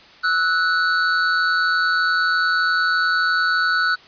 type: tone pair together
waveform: square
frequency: 1308.4 / 1480 Hz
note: E6 / F#6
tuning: -13 / 0 cents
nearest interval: major second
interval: 213 cents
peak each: -23 / -18 dBFS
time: 0.23-3.96 s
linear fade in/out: 20 ms
effects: white hiss -46 dBFS RMS until 4.07 s + resampled to 11025 Hz